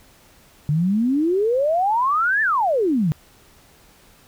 sine exponential two-way sweep, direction up then down, 143.1 to 1800 to 143.1 Hz, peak -16 dBFS, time 0.69-3.12 s, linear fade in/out 0 ms, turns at 2.42 s, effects pink hiss -52 dBFS RMS until 4.27 s

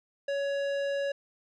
sine tone with tanh clipping, 560 Hz, C#5, 18 cents sharp, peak -30 dBFS, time 0.28-1.12 s, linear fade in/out 5 ms, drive 15 dB, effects none

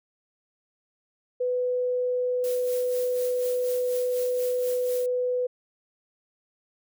sine tone, 498 Hz, B4, 14 cents sharp, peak -23 dBFS, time 1.4-5.47 s, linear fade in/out 10 ms
blue noise with tremolo, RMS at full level -38 dBFS, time 2.44-5.06 s, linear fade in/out 0 ms, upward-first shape sine, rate 4.1 Hz, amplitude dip 60%
effects none

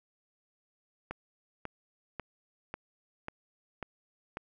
click train, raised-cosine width 0.5 ms, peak -22 dBFS, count 7, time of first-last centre 1.11-4.371 s, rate 1.84 Hz, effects none

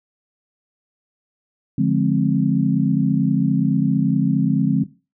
sine chord, D half-diminished seventh, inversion none, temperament just, 146.83 / 176.2 / 211.4 / 264.3 Hz, D3 / F3 / Ab3 / C4, 0 / +16 / +31 / +18 cents, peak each -20 dBFS, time 1.78-4.84 s, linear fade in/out 5 ms, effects noise-tail reverb RT60 0.3 s tail -17 dB re dry

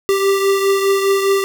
square beating tone pair, 392 / 396.9 Hz, G4 / G4, 0 / +22 cents, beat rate 4.9 Hz, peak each -14 / -22 dBFS, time 0.09-1.44 s, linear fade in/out 0 ms, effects none

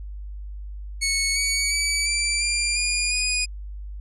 15% pulse tone with pitch steps, 2207 / 2249 / 2293 / 2337 / 2382 / 2428 / 2474 Hz, C#7 / C#7 / D7 / D7 / D7 / D#7 / D#7, -8 / +24 / -42 / -9 / +24 / -43 / -10 cents, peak -14 dBFS, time 1.01-3.46 s, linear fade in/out 20 ms, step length 350 ms, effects added 50 Hz sine -32 dBFS peak until 4 s + resampled to 24000 Hz

